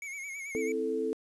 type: tone with vibrato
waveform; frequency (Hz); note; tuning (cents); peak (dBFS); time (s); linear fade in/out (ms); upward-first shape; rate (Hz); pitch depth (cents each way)
square; 2217; C#7; 0; -38; 0.02-0.72; 2; sine; 9.2; 68
type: chord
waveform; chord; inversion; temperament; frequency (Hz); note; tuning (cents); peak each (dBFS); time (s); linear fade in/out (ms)
sine; A minor; first; equal; 261.6 / 329.6 / 440; C4 / E4 / A4; 0 / 0 / 0; -36 / -36 / -30; 0.55-1.13; 0
effects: resampled to 24000 Hz + 10-bit